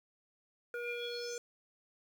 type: tone with low-pass filter sweep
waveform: square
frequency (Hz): 478.5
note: A#4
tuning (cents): +45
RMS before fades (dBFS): -40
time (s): 0.74-1.38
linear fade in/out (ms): 2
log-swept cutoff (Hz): 1700 to 7100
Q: 6.9
effects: 10-bit